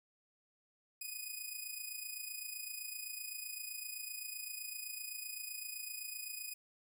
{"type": "tone with amplitude modulation", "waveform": "5% pulse", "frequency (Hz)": 2489, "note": "D#7", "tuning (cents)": 0, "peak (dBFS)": -30, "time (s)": [1.01, 6.54], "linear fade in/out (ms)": 5, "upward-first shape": "sine", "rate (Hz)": 27.8, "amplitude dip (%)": 60, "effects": []}